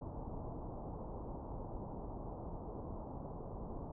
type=low-pass noise; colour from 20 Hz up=pink; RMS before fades=-45 dBFS; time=0.01-3.92 s; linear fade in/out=10 ms; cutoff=1000 Hz; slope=48 dB/octave; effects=none